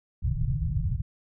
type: low-pass noise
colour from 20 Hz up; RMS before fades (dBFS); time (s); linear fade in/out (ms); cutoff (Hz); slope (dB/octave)
white; -27; 0.22-1.02; 10; 160; 96
effects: none